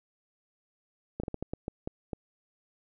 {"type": "slowing click train", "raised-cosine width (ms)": 2, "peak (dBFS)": -20, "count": 9, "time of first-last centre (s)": [1.2, 2.132], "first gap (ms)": 35, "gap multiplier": 1.33, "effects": []}